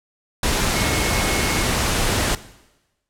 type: tone in noise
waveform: sine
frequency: 2179 Hz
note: C#7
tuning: 30 cents flat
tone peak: -28 dBFS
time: 0.76-1.63 s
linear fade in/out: 2 ms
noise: pink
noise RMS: -20 dBFS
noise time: 0.43-2.35 s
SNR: -11 dB
effects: noise-tail reverb RT60 1.0 s tail -17 dB re dry + low-pass 11000 Hz 12 dB/octave